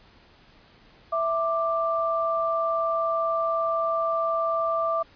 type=tone pair together; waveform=sine; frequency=659.3 / 1179.5 Hz; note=E5 / D6; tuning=0 / +7 cents; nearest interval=minor seventh; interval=1007 cents; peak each=-25 dBFS; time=1.12-5.03 s; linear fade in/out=10 ms; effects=pink hiss -55 dBFS RMS until 5.15 s + resampled to 11025 Hz